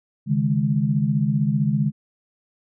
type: chord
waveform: sine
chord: C# suspended second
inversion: none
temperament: equal with one note detuned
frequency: 138.59 / 154.04 / 207.7 Hz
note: C#3 / D#3 / G#3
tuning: 0 / -17 / 0 cents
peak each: -22 dBFS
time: 0.26-1.92 s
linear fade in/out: 50 ms
effects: none